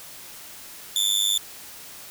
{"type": "tone with amplitude modulation", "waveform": "sawtooth", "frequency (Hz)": 3520, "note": "A7", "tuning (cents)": 0, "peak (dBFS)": -13, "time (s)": [0.96, 1.38], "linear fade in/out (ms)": 2, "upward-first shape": "sine", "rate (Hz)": 100, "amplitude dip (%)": 95, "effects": ["white hiss -42 dBFS RMS until 2.1 s"]}